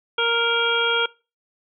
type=harmonic tone; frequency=466.2 Hz; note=A#4; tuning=in tune; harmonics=1 / 2 / 3 / 5 / 6 / 7; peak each=-24 / -28 / -23 / -28 / -32 / -24 dBFS; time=0.18-1.06 s; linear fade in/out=5 ms; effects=noise-tail reverb RT60 0.3 s tail -22 dB re dry